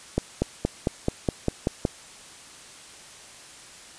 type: accelerating click train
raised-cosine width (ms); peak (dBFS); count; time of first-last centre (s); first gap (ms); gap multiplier
2; -8; 9; 0.18-1.852; 240; 0.96
effects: white hiss -46 dBFS RMS until 3.98 s + resampled to 22050 Hz